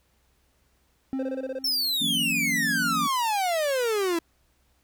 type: tone with exponential decay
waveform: triangle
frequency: 266 Hz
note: C4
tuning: 29 cents sharp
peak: -23 dBFS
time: 1.13-2.33 s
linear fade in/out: 0 ms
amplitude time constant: 260 ms
type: tone bursts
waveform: triangle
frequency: 523.3 Hz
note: C5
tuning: in tune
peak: -26 dBFS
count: 7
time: 1.19-1.589 s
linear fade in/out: 5 ms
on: 39 ms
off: 21 ms
type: exponential sweep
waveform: 45% pulse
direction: down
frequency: 5460 to 325.7 Hz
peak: -23 dBFS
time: 1.64-4.19 s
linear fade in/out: 5 ms
type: chord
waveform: sine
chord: F# dominant seventh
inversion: third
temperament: just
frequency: 166.5 / 185 / 231.2 / 277.5 Hz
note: E3 / F#3 / A#3 / C#4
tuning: +18 / 0 / -14 / +2 cents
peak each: -35 / -37 / -32 / -33 dBFS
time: 2-3.08 s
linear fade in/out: 20 ms
effects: added 64 Hz sine -68 dBFS peak until 4.83 s + pink hiss -68 dBFS RMS until 4.83 s